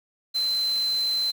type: tone in noise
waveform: sine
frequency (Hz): 4074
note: C8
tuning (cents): -47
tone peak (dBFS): -22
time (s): 0.34-1.32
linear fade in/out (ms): 20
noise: white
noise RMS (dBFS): -40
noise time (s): 0.34-1.32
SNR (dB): +15
effects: none